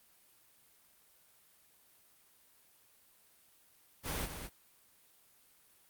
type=noise with echo; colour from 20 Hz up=pink; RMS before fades=-37 dBFS; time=4.03-4.29 s; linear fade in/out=50 ms; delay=210 ms; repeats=1; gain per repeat=-7 dB; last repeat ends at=4.5 s; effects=white hiss -66 dBFS RMS until 5.89 s + Opus 32 kbps